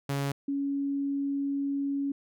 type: tone pair in turn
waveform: sawtooth / sine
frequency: 139.7 / 279.4 Hz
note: C#3 / C#4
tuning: +14 / +14 cents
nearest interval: octave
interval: 1200 cents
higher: second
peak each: -24 / -27 dBFS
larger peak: first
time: 0.09-0.32 / 0.48-2.12 s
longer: second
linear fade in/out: 5 ms
effects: none